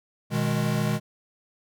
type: chord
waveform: square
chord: G# minor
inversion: first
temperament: equal with one note detuned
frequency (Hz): 122.55 / 155.56 / 207.7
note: B2 / D#3 / G#3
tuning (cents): -13 / 0 / 0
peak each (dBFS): -28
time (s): 0.3-1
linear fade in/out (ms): 50
effects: none